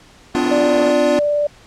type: band-pass noise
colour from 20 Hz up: pink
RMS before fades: -28 dBFS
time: 0.34-0.92 s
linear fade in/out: 10 ms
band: 300 to 1100 Hz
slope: 12 dB/octave
type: chord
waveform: square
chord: B diminished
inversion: none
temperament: equal with one note detuned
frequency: 253 / 293.7 / 349.2 Hz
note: B3 / D4 / F4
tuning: +42 / 0 / 0 cents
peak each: -21 dBFS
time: 0.35-1.19 s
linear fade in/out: 0 ms
type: tone with vibrato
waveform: sine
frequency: 587.3 Hz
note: D5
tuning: in tune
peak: -14 dBFS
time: 0.51-1.47 s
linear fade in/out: 5 ms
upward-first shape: sine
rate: 19 Hz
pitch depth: 9 cents each way
effects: pink hiss -46 dBFS RMS until 1.66 s + low-pass 7000 Hz 12 dB/octave